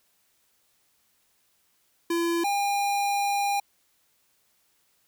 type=tone pair in turn; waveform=square; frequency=339 / 806.3 Hz; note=E4 / G5; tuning=+49 / +49 cents; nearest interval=octave + minor third; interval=1500 cents; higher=second; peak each=-24 dBFS; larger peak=neither; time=2.1-2.44 / 2.44-3.6 s; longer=second; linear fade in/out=5 ms; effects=white hiss -68 dBFS RMS until 5.07 s